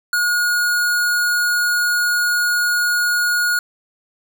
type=tone; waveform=square; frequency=1442 Hz; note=F#6; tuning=45 cents flat; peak=-16 dBFS; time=0.13-3.59 s; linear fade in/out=2 ms; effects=none